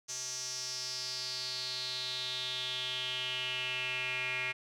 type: tone with band-pass filter sweep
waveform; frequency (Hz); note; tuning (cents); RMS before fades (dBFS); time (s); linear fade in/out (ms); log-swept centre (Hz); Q
square; 127; B2; +49; -37; 0.08-4.53; 20; 6200 to 2300; 5.7
effects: none